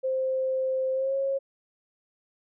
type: tone with pitch glide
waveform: sine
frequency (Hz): 523.3 to 544.3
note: C5 to C#5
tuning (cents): 0 to -32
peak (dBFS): -24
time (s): 0.03-1.39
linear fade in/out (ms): 20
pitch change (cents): +68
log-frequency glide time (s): 0.93-1.15
effects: none